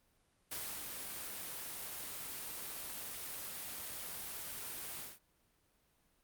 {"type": "noise with ADSR envelope", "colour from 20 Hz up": "white", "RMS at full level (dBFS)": -41, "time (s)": [0.51, 5.19], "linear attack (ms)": 8, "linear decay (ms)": 300, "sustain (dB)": -3, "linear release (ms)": 180, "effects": ["pink hiss -74 dBFS RMS until 6.23 s", "Opus 32 kbps"]}